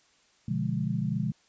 sine chord, B diminished seventh, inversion none, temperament equal, 123.47 / 146.83 / 174.61 / 207.7 Hz, B2 / D3 / F3 / Ab3, 0 / 0 / 0 / 0 cents, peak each -32 dBFS, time 0.48-1.32 s, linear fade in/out 5 ms, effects white hiss -64 dBFS RMS until 1.48 s + resampled to 16000 Hz

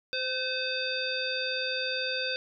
harmonic tone with a mistuned harmonic, 517 Hz, C5, 21 cents flat, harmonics 1 / 3 / 5 / 7 / 9, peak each -35 / -35 / -35 / -35 / -35 dBFS, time 0.13-2.36 s, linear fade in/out 0 ms, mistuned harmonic 3, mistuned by -15 cents, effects none

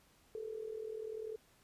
sine tone with amplitude modulation, 438.1 Hz, A4, 7 cents flat, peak -37 dBFS, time 0.35-1.36 s, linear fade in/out 0 ms, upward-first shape sine, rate 40.3 Hz, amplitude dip 75%, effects pink hiss -68 dBFS RMS until 1.63 s + resampled to 32000 Hz

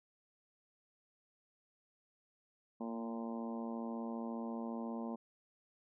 harmonic tone with a mistuned harmonic, 114.6 Hz, A#2, 29 cents flat, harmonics 2 / 3 / 4 / 5 / 6 / 7 / 8 / 9, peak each -40 / -49 / -50 / -50 / -53 / -53 / -53 / -54 dBFS, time 2.8-5.16 s, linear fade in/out 10 ms, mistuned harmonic 2, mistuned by +16 cents, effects none

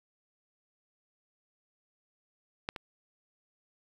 clicks, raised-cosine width 0.3 ms, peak -16 / -23 dBFS, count 2, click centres 2.689 / 2.762 s, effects 8-bit

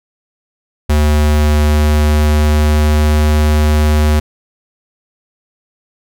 square tone with pitch glide, 75 to 75.74 Hz, D2 to D#2, +37 to -46 cents, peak -9 dBFS, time 0.89-4.2 s, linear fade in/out 10 ms, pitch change +17 cents, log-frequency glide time 1.29-3.28 s, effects none

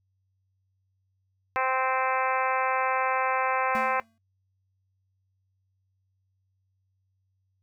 harmonic tone, 260.6 Hz, C4, 7 cents flat, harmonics 2 / 3 / 4 / 5 / 6 / 7 / 8 / 9 / 10, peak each -32 / -29 / -29 / -33 / -34 / -37 / -36 / -39 / -39 dBFS, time 1.56-4 s, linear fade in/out 0 ms
square tone with exponential decay, 225.5 Hz, A3, 43 cents sharp, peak -32 dBFS, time 3.75-4.18 s, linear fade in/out 0 ms, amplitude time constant 92 ms
effects noise-tail reverb RT60 0.1 s tail -17 dB re dry + added 95 Hz sine -70 dBFS peak until 7.62 s

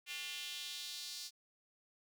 square tone with high-pass filter sweep, 160.8 Hz, E3, 43 cents flat, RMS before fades -45 dBFS, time 0.06-1.31 s, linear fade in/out 50 ms, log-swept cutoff 2600 to 4700 Hz, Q 2.7, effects none

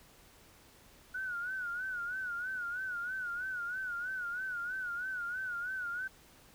sine tone with vibrato, 1466 Hz, F#6, 16 cents flat, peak -35 dBFS, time 1.14-6.08 s, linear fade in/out 10 ms, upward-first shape sine, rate 3.1 Hz, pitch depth 91 cents each way, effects pink hiss -60 dBFS RMS until 6.54 s

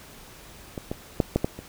clicks, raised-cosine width 2 ms, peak -18 / -15 / -6 / -7 / -9 / -23 dBFS, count 6, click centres 0.778 / 0.915 / 1.202 / 1.36 / 1.445 / 1.59 s, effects pink hiss -47 dBFS RMS until 1.68 s

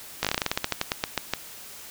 slowing click train, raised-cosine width 0.2 ms, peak -6 dBFS, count 18, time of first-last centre 0.23-1.336 s, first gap 17 ms, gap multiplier 1.15, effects white hiss -43 dBFS RMS until 1.9 s

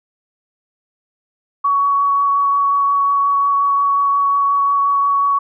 sine tone with vibrato, 1123 Hz, C#6, 22 cents sharp, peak -12 dBFS, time 1.64-5.39 s, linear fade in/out 10 ms, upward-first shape sine, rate 5.6 Hz, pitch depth 9 cents each way, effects none

